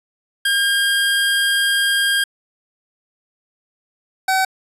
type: tone pair in turn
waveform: 25% pulse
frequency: 1611 / 760.3 Hz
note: G6 / F#5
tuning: +47 / +47 cents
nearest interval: octave + minor second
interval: 1300 cents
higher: first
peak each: -11 dBFS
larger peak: neither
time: 0.45-2.24 / 4.28-4.45 s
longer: first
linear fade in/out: 5 ms
effects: resampled to 32000 Hz